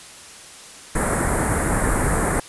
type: band-stop noise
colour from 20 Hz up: pink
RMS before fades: -20 dBFS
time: 0.95-2.4 s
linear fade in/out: 5 ms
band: 2000 to 8000 Hz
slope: 48 dB/octave
effects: white hiss -41 dBFS RMS until 2.48 s + resampled to 24000 Hz